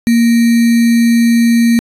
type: tone with sample-and-hold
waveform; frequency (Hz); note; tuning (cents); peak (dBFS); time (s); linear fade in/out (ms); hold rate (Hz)
sine; 233.1; A#3; 0; -6; 0.07-1.79; 0; 2100
effects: resampled to 32000 Hz